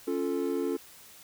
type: chord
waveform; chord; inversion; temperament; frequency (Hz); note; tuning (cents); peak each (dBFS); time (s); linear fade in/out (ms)
triangle; Db augmented; none; equal; 277.2 / 349.2 / 440; Db4 / F4 / A4; 0 / 0 / 0; -30; 0.07-0.77; 10
effects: white hiss -52 dBFS RMS until 1.23 s